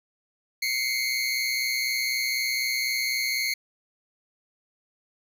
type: tone pair together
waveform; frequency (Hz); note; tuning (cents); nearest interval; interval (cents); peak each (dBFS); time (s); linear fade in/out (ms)
25% pulse; 2093 / 2217; C7 / C#7; 0 / 0; minor second; 100; -24; 0.62-3.54; 5
effects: none